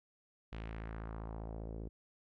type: tone with low-pass filter sweep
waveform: sawtooth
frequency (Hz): 55.1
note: A1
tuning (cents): +3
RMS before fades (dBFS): -44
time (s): 0.52-1.89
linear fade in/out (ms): 10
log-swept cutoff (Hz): 3100 to 400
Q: 1.7
effects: none